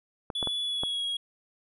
clicks, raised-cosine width 1 ms, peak -19 dBFS, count 4, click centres 0.302 / 0.428 / 0.473 / 0.835 s
triangle tone with pitch glide, 3421 to 3304 Hz, A7 to G#7, -49 to -10 cents, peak -27 dBFS, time 0.35-1.17 s, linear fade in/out 5 ms, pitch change -61 cents, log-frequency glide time 0.64-1.05 s
effects resampled to 32000 Hz

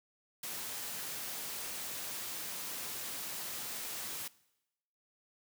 white noise, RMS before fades -41 dBFS, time 0.43-4.28 s, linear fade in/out 5 ms, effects noise-tail reverb RT60 0.9 s tail -21 dB re dry + high-pass 100 Hz 12 dB/octave

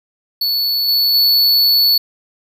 square tone with level steps, 4435 Hz, C#8, in tune, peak -15 / -12 / -10 dBFS, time 0.41-1.98 s, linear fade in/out 5 ms, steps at 0.88 / 1.14 s, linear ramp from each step 5 ms, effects none

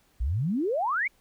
sine exponential sweep, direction up, 53 to 2318 Hz, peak -24 dBFS, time 0.2-1.08 s, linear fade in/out 10 ms, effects pink hiss -65 dBFS RMS until 1.2 s

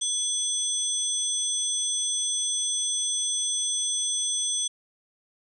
sine tone cluster, 3385 / 6080 / 8390 Hz, G#7 / F#8 / C9, +32 / +46 / +4 cents, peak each -29 dBFS, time 0.01-4.68 s, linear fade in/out 10 ms, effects none

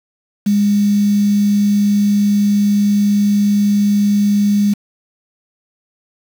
sine tone with quantisation, 204.4 Hz, G#3, 27 cents flat, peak -10 dBFS, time 0.46-4.74 s, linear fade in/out 10 ms, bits 5, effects none

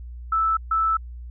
sine tone bursts at uneven times, 1316 Hz, E6, 3 cents flat, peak -18 dBFS, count 2, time 0.32-0.57 / 0.71-0.97 s, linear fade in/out 5 ms, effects added 60 Hz sine -34 dBFS peak until 1.3 s

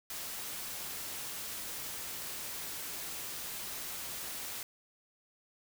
white noise, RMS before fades -41 dBFS, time 0.1-4.63 s, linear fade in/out 2 ms, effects none

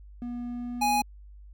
triangle tone with pitch glide, 241.7 to 243.5 Hz, B3 to B3, -37 to -24 cents, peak -30 dBFS, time 0.22-1.02 s, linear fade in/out 0 ms, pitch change +13 cents, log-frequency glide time 0.45-0.84 s
square tone, 830.6 Hz, G#5, in tune, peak -23 dBFS, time 0.81-1.02 s, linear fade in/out 10 ms
effects added 50 Hz sine -45 dBFS peak until 1.53 s

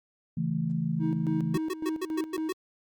sine chord, A major, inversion first, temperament equal, 138.59 / 164.81 / 220 Hz, C#3 / E3 / A3, 0 / 0 / 0 cents, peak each -34 / -28 / -32 dBFS, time 0.37-1.58 s, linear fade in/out 5 ms
triangle tone with tremolo, 316.2 Hz, D#4, 28 cents sharp, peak -26 dBFS, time 0.99-2.52 s, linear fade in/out 50 ms, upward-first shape square, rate 3.6 Hz, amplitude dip 70%
square tone bursts, 370.3 Hz, F#4, 1 cent sharp, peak -29 dBFS, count 7, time 1.54-2.526 s, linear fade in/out 5 ms, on 38 ms, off 120 ms
effects Opus 48 kbps

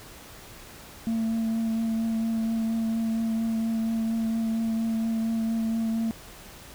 sine tone with vibrato, 225.2 Hz, A3, 40 cents sharp, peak -21 dBFS, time 1.07-6.11 s, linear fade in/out 0 ms, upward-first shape triangle, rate 4.3 Hz, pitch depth 17 cents each way, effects tanh soft clip ceiling -23 dBFS + pink hiss -46 dBFS RMS until 6.74 s

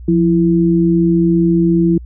sine tone pair together, 174.61 / 332.3 Hz, F3 / E4, 0 / +14 cents, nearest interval major seventh, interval 1114 cents, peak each -12 dBFS, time 0.08-1.98 s, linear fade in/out 5 ms, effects added 60 Hz sine -29 dBFS peak until 2.05 s

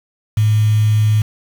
sine tone with quantisation, 107.5 Hz, A2, 40 cents flat, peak -10 dBFS, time 0.37-1.22 s, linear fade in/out 5 ms, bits 5, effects none

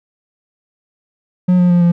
triangle tone with pitch steps, 180.8 / 178 / 175.25 / 172.54 Hz, F#3 / F3 / F3 / F3, -40 / +33 / +6 / -21 cents, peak -6 dBFS, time 1.48-1.92 s, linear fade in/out 10 ms, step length 110 ms, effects none

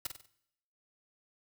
white noise with echo, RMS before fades -34 dBFS, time 0.05-0.07 s, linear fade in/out 5 ms, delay 48 ms, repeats 4, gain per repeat -7 dB, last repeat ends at 0.262 s, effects noise-tail reverb RT60 0.8 s tail -19 dB re dry

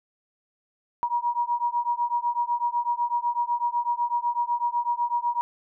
sine beating tone pair, 952 / 960 Hz, A#5 / B5, +36 / -49 cents, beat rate 8 Hz, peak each -26 dBFS, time 1.03-5.41 s, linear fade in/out 0 ms, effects none

